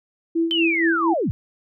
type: tone with tremolo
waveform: sine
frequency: 331.3 Hz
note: E4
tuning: 9 cents sharp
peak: -16 dBFS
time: 0.35-1.14 s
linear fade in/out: 10 ms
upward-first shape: sine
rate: 4.3 Hz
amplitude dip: 70%
type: linear sweep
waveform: sine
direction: down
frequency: 3116 to 72.6 Hz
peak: -19 dBFS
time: 0.51-1.31 s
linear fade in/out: 0 ms
effects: none